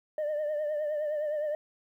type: tone with vibrato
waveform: sine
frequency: 602 Hz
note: D5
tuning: 43 cents sharp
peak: -26 dBFS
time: 0.18-1.55 s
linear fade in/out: 2 ms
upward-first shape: triangle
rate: 9.7 Hz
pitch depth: 63 cents each way
effects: tanh soft clip ceiling -27 dBFS + 11-bit